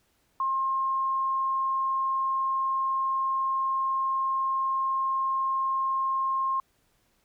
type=tone; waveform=sine; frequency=1066 Hz; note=C6; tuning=32 cents sharp; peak=-24 dBFS; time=0.4-6.6 s; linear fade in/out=2 ms; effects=pink hiss -69 dBFS RMS until 7.24 s